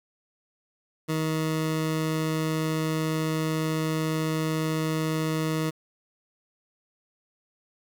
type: tone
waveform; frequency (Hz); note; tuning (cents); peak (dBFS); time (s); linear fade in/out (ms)
20% pulse; 158; D#3; +27; -20; 1.08-5.71; 20
effects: 9-bit